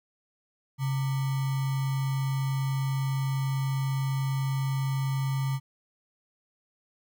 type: tone with sample-and-hold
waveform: sine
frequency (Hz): 135.3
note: C#3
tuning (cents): -42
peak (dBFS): -25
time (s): 0.78-5.6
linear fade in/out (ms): 50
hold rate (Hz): 1050
effects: none